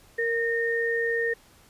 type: tone pair together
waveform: sine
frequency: 464.7 / 1837 Hz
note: A#4 / A#6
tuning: -5 / -26 cents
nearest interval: 2 octaves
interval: 2379 cents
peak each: -26 dBFS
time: 0.18-1.34 s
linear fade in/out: 10 ms
effects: pink hiss -56 dBFS RMS until 1.69 s + resampled to 32000 Hz